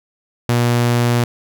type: tone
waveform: sawtooth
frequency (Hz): 120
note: B2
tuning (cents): -49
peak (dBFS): -9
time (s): 0.49-1.24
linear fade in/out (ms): 0
effects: none